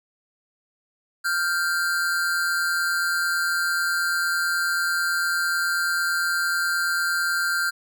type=tone pair together; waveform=square; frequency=1398.9 / 1568 Hz; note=F6 / G6; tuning=+2 / 0 cents; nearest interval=major second; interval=198 cents; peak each=-25 dBFS; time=1.24-7.71 s; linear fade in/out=20 ms; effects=none